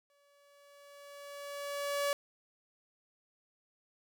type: tone with exponential growth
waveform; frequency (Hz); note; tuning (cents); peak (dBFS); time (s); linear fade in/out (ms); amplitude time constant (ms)
sawtooth; 570; C#5; +48; -25; 0.1-2.13; 1; 440
effects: none